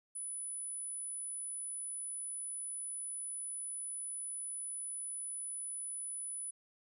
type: tone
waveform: sine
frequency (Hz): 9970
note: D#9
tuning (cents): +2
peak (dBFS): -39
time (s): 0.15-6.51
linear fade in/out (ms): 10
effects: none